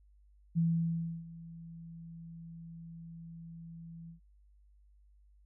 sine tone with ADSR envelope, 166 Hz, E3, 12 cents sharp, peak -25 dBFS, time 0.55-4.2 s, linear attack 29 ms, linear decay 660 ms, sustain -20 dB, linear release 110 ms, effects added 50 Hz sine -60 dBFS peak until 5.45 s

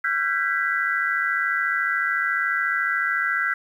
sine tone cluster, 1364 / 1518 / 1618 / 1977 Hz, F6 / F#6 / G#6 / B6, -41 / +44 / -46 / +1 cents, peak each -26 dBFS, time 0.04-3.54 s, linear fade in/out 5 ms, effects 9-bit

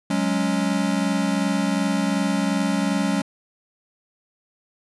square chord, F# suspended second, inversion none, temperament equal, 185 / 207.7 / 277.2 Hz, F#3 / G#3 / C#4, 0 / 0 / 0 cents, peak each -25 dBFS, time 0.1-3.22 s, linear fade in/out 5 ms, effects resampled to 24000 Hz

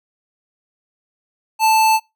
square tone, 880 Hz, A5, in tune, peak -12 dBFS, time 1.59-2 s, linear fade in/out 50 ms, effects noise-tail reverb RT60 0.2 s tail -23 dB re dry

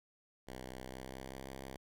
5% pulse tone with pitch glide, 64 to 66.45 Hz, C2 to C2, -38 to +27 cents, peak -34 dBFS, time 0.47-1.77 s, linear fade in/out 10 ms, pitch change +65 cents, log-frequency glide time 0.75-1.45 s, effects none

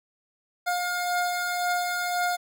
25% pulse beating tone pair, 710 / 711.9 Hz, F5 / F5, +28 / +33 cents, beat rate 1.9 Hz, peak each -29 / -22 dBFS, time 0.66-2.37 s, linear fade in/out 20 ms, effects none

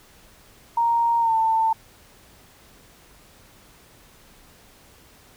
sine tone with pitch glide, 932.3 to 893.3 Hz, A#5 to A5, 0 to +26 cents, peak -17 dBFS, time 0.77-1.73 s, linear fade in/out 5 ms, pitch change -74 cents, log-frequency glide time 1.2-1.34 s, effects pink hiss -52 dBFS RMS until 5.36 s

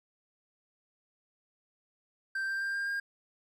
triangle tone with pitch steps, 1568 / 1578.9 / 1589.9 / 1600.9 / 1612.1 Hz, G6 / G6 / G6 / G6 / G6, 0 / +12 / +24 / +36 / +48 cents, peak -29 dBFS, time 2.35-3 s, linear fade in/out 5 ms, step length 130 ms, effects none

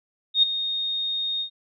sine tone with ADSR envelope, 3700 Hz, A#7, 14 cents flat, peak -12 dBFS, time 0.34-1.5 s, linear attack 88 ms, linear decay 11 ms, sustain -12 dB, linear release 92 ms, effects none

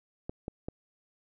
clicks, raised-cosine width 2 ms, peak -22 dBFS, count 3, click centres 0.295 / 0.481 / 0.685 s, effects none

